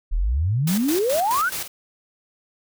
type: exponential sweep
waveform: sine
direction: up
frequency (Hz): 34.65 to 1588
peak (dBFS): -18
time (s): 0.11-1.5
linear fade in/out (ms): 20
type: noise with tremolo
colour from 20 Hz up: white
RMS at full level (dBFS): -28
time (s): 0.67-1.68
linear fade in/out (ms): 5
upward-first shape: square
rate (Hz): 4.7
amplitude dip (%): 65
effects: none